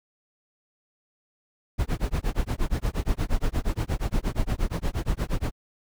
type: noise with tremolo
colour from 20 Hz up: brown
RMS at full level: -22 dBFS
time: 1.78-5.52 s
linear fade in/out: 20 ms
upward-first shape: sine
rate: 8.5 Hz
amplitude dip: 100%
effects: none